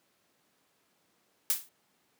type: noise with exponential decay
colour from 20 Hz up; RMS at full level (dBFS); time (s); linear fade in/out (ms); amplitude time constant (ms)
blue; -24; 1.5-1.69; 1; 41
effects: pink hiss -71 dBFS RMS until 2.19 s + high-pass 200 Hz 12 dB/octave